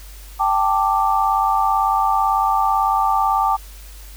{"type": "chord", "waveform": "sine", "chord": "G suspended second", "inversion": "none", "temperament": "just", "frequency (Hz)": [784, 882, 1176], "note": ["G5", "A5", "D6"], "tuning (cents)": [0, 4, 2], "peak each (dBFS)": -19, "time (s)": [0.39, 3.57], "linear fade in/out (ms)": 20, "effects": ["added 49 Hz sine -36 dBFS peak until 4.16 s", "white hiss -44 dBFS RMS until 4.16 s"]}